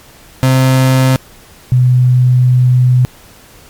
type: tone pair in turn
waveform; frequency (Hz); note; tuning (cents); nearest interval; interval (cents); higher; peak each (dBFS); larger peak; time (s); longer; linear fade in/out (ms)
35% pulse / sine; 130.8 / 125.71; C3 / B2; 0 / +31; minor second; 69; first; -5; neither; 0.43-1.16 / 1.72-3.05; second; 0
effects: pink hiss -40 dBFS RMS until 3.69 s + MP3 96 kbps